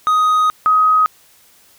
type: tone pair in turn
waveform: triangle / sine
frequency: 1251 / 1260.4 Hz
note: D#6 / D#6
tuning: +9 / +22 cents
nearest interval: unison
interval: 13 cents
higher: second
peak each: -9 dBFS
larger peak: neither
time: 0.07-0.5 / 0.66-1.06 s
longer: first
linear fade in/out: 0 ms
effects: white hiss -50 dBFS RMS until 1.78 s